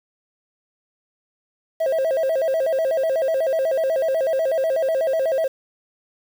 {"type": "tone with vibrato", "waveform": "triangle", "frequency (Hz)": 588, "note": "D5", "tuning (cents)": 2, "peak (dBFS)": -15, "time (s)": [1.8, 5.48], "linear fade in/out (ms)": 10, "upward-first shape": "square", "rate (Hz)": 8.1, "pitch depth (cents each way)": 170, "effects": ["tanh soft clip ceiling -12 dBFS", "7-bit"]}